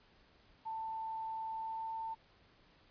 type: tone with pitch glide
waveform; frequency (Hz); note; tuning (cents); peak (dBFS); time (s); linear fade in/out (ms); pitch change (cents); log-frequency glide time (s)
sine; 889 to 895.7; A5 to A5; +18 to +31; -38; 0.65-2.15; 20; +13; 1.54-1.95
effects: pink hiss -66 dBFS RMS until 2.9 s + resampled to 11025 Hz